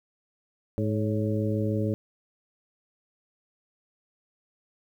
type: harmonic tone with a mistuned harmonic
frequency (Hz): 106.3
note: G#2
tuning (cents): +41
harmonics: 1 / 2 / 3 / 4 / 5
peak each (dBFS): -27 / -30 / -32 / -33 / -34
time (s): 0.78-1.94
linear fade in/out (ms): 0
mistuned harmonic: 5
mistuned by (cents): +62
effects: 10-bit